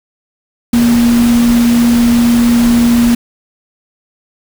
sine tone in noise, 236.8 Hz, A#3, 27 cents sharp, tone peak -6 dBFS, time 0.73-3.15 s, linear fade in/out 5 ms, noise pink, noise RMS -20 dBFS, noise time 0.73-3.15 s, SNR +11 dB, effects none

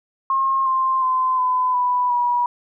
sine tone with pitch steps, 1073 / 1051.5 / 1030.5 / 1009.9 / 989.6 / 969.8 Hz, C6 / C6 / C6 / B5 / B5 / B5, +43 / +8 / -27 / +38 / +3 / -32 cents, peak -16 dBFS, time 0.3-2.46 s, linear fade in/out 2 ms, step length 360 ms, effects none

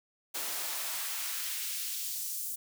white noise with high-pass filter sweep, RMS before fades -36 dBFS, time 0.34-2.56 s, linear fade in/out 10 ms, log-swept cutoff 310 to 8500 Hz, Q 0.82, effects none

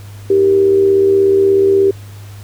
sine tone with amplitude modulation, 392 Hz, G4, in tune, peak -5 dBFS, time 0.3-1.91 s, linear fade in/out 5 ms, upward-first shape sine, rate 76.6 Hz, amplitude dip 50%, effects added 101 Hz sine -30 dBFS peak until 2.43 s + pink hiss -42 dBFS RMS until 2.43 s

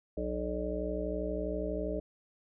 harmonic tone with a mistuned harmonic, 61.5 Hz, B1, 7 cents flat, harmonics 1 / 3 / 5 / 7 / 9 / 10, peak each -38 / -41 / -39 / -38 / -41 / -38 dBFS, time 0.17-2 s, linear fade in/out 5 ms, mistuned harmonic 10, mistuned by -26 cents, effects none

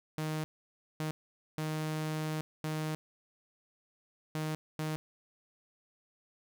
sawtooth tone bursts at uneven times, 155.56 Hz, D#3, in tune, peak -29 dBFS, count 6, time 0.18-0.44 / 1-1.11 / 1.58-2.41 / 2.64-2.95 / 4.35-4.55 / 4.79-4.96 s, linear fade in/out 0 ms, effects none

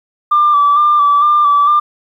sine tone with vibrato, 1174.7 Hz, D6, in tune, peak -6 dBFS, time 0.31-1.8 s, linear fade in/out 10 ms, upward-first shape square, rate 2.2 Hz, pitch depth 29 cents each way, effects tanh soft clip ceiling -3 dBFS + 8-bit

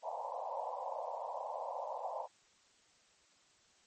white band-pass noise, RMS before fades -41 dBFS, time 0.02-2.28 s, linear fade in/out 50 ms, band 510 to 1000 Hz, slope 96 dB/octave, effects white hiss -68 dBFS RMS until 3.86 s + MP3 32 kbps

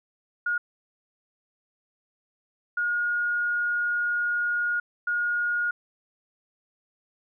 sine tone bursts at uneven times, 1434 Hz, F6, 45 cents sharp, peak -23 dBFS, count 3, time 0.46-0.58 / 2.77-4.8 / 5.07-5.71 s, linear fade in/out 5 ms, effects none

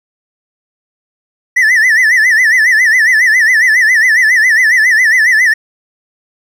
triangle tone with vibrato, 1875 Hz, A#6, 10 cents sharp, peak -4 dBFS, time 1.56-5.54 s, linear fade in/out 10 ms, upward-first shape sine, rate 7.3 Hz, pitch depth 150 cents each way, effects none

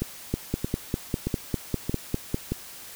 two click trains, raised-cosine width 3 ms, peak -13 / -11 dBFS, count 5 / 11, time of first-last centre 0.02-2.52 / 0.34-2.344 s, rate 1.6 / 4.99 Hz, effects white hiss -43 dBFS RMS until 2.95 s

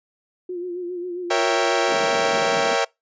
sine tone with vibrato, 355.3 Hz, F4, 30 cents sharp, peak -26 dBFS, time 0.49-1.93 s, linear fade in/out 5 ms, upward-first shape sine, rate 7.4 Hz, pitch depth 49 cents each way
sawtooth chord, A# diminished seventh, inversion none, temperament equal, 466.2 / 554.4 / 659.3 / 784 Hz, A#4 / C#5 / E5 / G5, 0 / 0 / 0 / 0 cents, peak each -20 dBFS, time 1.3-2.85 s, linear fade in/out 10 ms
pink band-pass noise, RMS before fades -32 dBFS, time 1.87-2.77 s, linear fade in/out 50 ms, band 180 to 720 Hz, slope 24 dB/octave
effects noise-tail reverb RT60 0.2 s tail -25 dB re dry + resampled to 16000 Hz

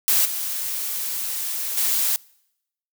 blue noise with level steps, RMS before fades -18 / -27 / -21 dBFS, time 0.08-2.16 s, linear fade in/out 0 ms, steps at 0.25 / 1.77 s, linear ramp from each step 5 ms, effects noise-tail reverb RT60 0.8 s tail -25 dB re dry

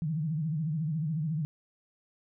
sine tone with vibrato, 156.2 Hz, D#3, 7 cents sharp, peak -28 dBFS, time 0.02-1.45 s, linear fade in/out 0 ms, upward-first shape sine, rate 14 Hz, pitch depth 130 cents each way, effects none

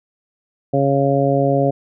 harmonic tone, 138.59 Hz, C#3, in tune, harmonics 1 / 2 / 3 / 4 / 5, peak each -19 / -20 / -21 / -18 / -21 dBFS, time 0.73-1.71 s, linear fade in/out 10 ms, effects none

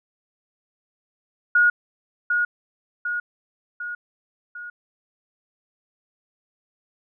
sine tone with echo, 1442 Hz, F#6, 45 cents flat, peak -13 dBFS, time 1.55-1.7 s, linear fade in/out 5 ms, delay 750 ms, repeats 4, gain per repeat -5 dB, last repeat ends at 4.7 s, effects none

